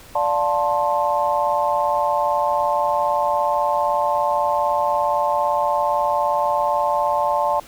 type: chord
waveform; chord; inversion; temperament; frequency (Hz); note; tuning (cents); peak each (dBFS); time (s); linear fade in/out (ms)
sine; D minor seventh; none; just; 587.3 / 704.8 / 881 / 1057.2; D5 / F5 / A5 / C6; 0 / +16 / +2 / +18; -22 / -25 / -20 / -24; 0.15-7.6; 5
effects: pink hiss -44 dBFS RMS until 7.67 s